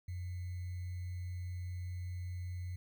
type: tone with sample-and-hold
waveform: sine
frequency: 89.5 Hz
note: F2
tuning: 43 cents sharp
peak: -38 dBFS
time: 0.08-2.76 s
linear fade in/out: 5 ms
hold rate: 2100 Hz
effects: none